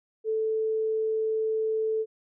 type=tone; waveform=sine; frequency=439.4 Hz; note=A4; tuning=2 cents flat; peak=-24 dBFS; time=0.24-2.06 s; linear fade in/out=50 ms; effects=none